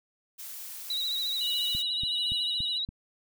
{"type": "noise", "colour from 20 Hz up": "blue", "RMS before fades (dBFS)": -41, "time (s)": [0.38, 1.83], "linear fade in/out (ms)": 20}
{"type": "tone with vibrato", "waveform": "sine", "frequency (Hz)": 3877, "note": "B7", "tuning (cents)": -33, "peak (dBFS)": -28, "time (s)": [0.9, 2.85], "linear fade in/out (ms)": 2, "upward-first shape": "sine", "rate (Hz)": 14, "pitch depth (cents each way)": 52}
{"type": "tone with tremolo", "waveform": "triangle", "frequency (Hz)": 2930, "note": "F#7", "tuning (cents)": -18, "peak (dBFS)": -29, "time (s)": [1.41, 2.78], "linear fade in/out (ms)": 2, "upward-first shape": "sine", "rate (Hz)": 1.4, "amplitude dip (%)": 50}
{"type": "click train", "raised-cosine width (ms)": 5, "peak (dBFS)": -27, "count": 5, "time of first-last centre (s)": [1.75, 2.89], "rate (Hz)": 3.51}
{"effects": []}